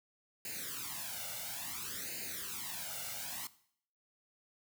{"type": "noise with flanger", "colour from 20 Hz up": "white", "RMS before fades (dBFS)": -42, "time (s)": [0.45, 3.47], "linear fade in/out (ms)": 2, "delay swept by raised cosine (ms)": [0.43, 1.42], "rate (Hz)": 0.58, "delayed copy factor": 0.9, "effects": ["noise-tail reverb RT60 0.6 s tail -17 dB re dry", "high-pass 80 Hz 12 dB/octave"]}